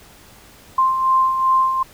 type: beating tone pair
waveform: sine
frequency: 1046.5 / 1049.1 Hz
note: C6 / C6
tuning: 0 / +4 cents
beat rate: 2.6 Hz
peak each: -23 / -14 dBFS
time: 0.78-1.83 s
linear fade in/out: 5 ms
effects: pink hiss -46 dBFS RMS until 1.93 s